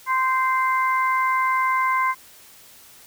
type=harmonic tone; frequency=520 Hz; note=C5; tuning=11 cents flat; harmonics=2 / 3 / 4; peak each=-19 / -29 / -25 dBFS; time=0.06-2.15 s; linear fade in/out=50 ms; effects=white hiss -48 dBFS RMS until 3.06 s